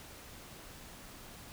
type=silence; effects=pink hiss -51 dBFS RMS until 1.52 s